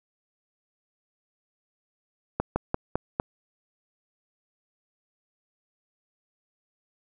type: slowing click train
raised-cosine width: 1 ms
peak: -10 dBFS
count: 5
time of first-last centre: 2.4-3.199 s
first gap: 160 ms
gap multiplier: 1.15
effects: none